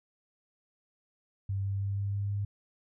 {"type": "tone with pitch steps", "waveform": "sine", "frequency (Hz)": [98, 98.62, 99.25, 99.89, 100.52, 101.16], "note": ["G2", "G2", "G2", "G2", "G2", "G#2"], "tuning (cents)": [0, 11, 22, 33, 44, -45], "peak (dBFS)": -29, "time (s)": [1.49, 2.45], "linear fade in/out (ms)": 5, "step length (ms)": 160, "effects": []}